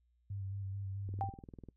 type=tone with vibrato; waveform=sine; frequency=98 Hz; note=G2; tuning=in tune; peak=-38 dBFS; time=0.3-1.3 s; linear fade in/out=5 ms; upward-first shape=square; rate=4.6 Hz; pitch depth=23 cents each way
type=click train; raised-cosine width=3 ms; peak=-36 dBFS; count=13; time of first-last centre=1.09-1.687 s; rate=20.1 Hz
type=tone with exponential decay; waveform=sine; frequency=786 Hz; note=G5; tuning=4 cents sharp; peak=-30 dBFS; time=1.21-1.44 s; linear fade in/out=0 ms; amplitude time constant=48 ms
effects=noise-tail reverb RT60 0.1 s tail -24 dB re dry + added 60 Hz sine -70 dBFS peak until 1.76 s